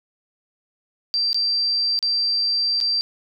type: tone with dropouts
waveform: sine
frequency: 4699 Hz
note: D8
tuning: in tune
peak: -18 dBFS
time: 1.14-3.01 s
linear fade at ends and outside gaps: 0 ms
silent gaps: 1.33-1.345 / 1.99-2.027 / 2.803-2.811 s
effects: none